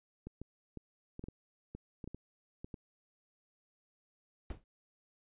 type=clicks; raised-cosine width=3 ms; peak=-31 dBFS; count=12; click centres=0.27 / 0.416 / 0.773 / 1.194 / 1.24 / 1.285 / 1.75 / 2.042 / 2.076 / 2.146 / 2.645 / 2.742 s
type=noise with exponential decay; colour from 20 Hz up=brown; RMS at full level=-37 dBFS; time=4.5-4.64 s; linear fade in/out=2 ms; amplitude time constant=30 ms
effects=resampled to 8000 Hz